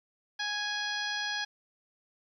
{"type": "harmonic tone", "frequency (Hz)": 830.6, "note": "G#5", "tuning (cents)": 0, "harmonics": [1, 2, 3, 4, 5, 6, 7], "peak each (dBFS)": [-40, -34, -44, -38, -41, -40, -46], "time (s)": [0.39, 1.45], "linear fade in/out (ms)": 10, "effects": ["11-bit"]}